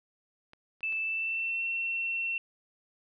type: clicks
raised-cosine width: 0.3 ms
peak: -35 / -42 / -35 / -43 dBFS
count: 4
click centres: 0.534 / 0.807 / 0.925 / 0.97 s
type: tone with pitch glide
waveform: sine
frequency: 2637 to 2710 Hz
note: E7 to E7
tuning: 0 to +47 cents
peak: -29 dBFS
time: 0.83-2.38 s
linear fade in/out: 2 ms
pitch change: +47 cents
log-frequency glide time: 1-1.64 s
effects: none